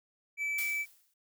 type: tone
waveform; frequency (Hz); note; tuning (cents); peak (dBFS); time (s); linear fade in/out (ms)
triangle; 2309; D7; -30; -29; 0.37-0.86; 50
type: noise with exponential decay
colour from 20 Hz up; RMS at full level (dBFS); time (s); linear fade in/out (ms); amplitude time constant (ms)
blue; -36; 0.58-1.14; 5; 120
effects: none